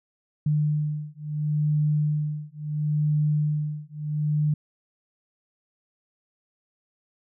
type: beating tone pair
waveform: sine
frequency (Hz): 150 / 150.73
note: D3 / D3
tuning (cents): +37 / +45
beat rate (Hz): 0.73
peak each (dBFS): -25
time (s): 0.46-4.54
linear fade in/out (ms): 5
effects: none